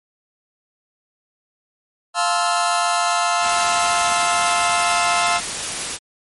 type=chord; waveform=sawtooth; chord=F major seventh; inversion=none; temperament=just; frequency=698.5 / 873.1 / 1047.7 / 1309.6 Hz; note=F5 / A5 / C6 / E6; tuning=0 / -14 / +2 / -12 cents; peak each=-16 / -21 / -19 / -18 dBFS; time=2.14-5.41 s; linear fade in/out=50 ms
type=noise; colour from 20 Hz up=white; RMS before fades=-25 dBFS; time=3.4-5.99 s; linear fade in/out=50 ms
effects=MP3 48 kbps